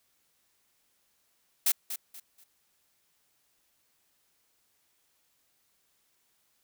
blue noise with echo, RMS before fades -24 dBFS, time 1.66-1.72 s, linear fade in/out 5 ms, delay 240 ms, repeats 3, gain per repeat -11 dB, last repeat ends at 2.44 s, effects white hiss -72 dBFS RMS until 6.63 s

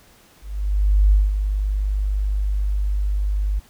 sine tone with ADSR envelope, 50.2 Hz, G1, 42 cents sharp, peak -10 dBFS, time 0.41-3.6 s, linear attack 710 ms, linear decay 190 ms, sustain -8 dB, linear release 16 ms, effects pink hiss -52 dBFS RMS until 3.69 s

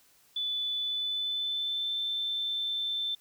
sine tone with pitch glide, 3480 to 3545 Hz, A7 to A7, -20 to +12 cents, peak -29 dBFS, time 0.36-3.15 s, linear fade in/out 5 ms, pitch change +32 cents, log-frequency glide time 0.8-1.95 s, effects white hiss -63 dBFS RMS until 3.2 s

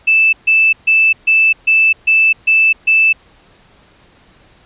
sine tone bursts, 2637 Hz, E7, in tune, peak -7 dBFS, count 8, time 0.07-3.13 s, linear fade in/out 10 ms, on 260 ms, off 140 ms, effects pink hiss -48 dBFS RMS until 4.65 s + resampled to 8000 Hz

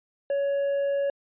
triangle tone, 560 Hz, C#5, 18 cents sharp, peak -21 dBFS, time 0.3-1.1 s, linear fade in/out 2 ms, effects resampled to 8000 Hz

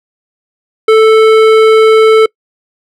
sine tone with hard clipping, 440 Hz, A4, in tune, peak -4 dBFS, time 0.88-2.26 s, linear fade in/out 5 ms, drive 13 dB, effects noise-tail reverb RT60 0.1 s tail -26 dB re dry

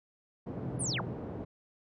pink band-pass noise, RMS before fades -40 dBFS, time 0.46-1.45 s, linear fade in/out 10 ms, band 120 to 480 Hz, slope 12 dB/octave
triangle chord, Bb suspended second, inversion none, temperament equal, 116.54 / 130.81 / 174.61 Hz, Bb2 / C3 / F3, 0 / 0 / 0 cents, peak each -42 / -37 / -41 dBFS, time 0.62-1.14 s, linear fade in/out 10 ms
sine linear sweep, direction down, 10180 to 129.5 Hz, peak -32 dBFS, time 0.79-1.02 s, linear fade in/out 20 ms
effects none

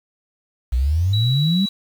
sine exponential sweep, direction up, 58.4 to 204.8 Hz, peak -15 dBFS, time 0.72-1.66 s, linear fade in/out 10 ms
sine tone, 3910 Hz, B7, 18 cents flat, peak -23 dBFS, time 1.13-1.69 s, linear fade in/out 5 ms
effects 7-bit

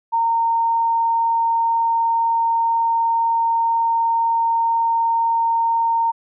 sine tone, 919 Hz, A#5, 25 cents flat, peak -15 dBFS, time 0.12-6.12 s, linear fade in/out 20 ms, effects none

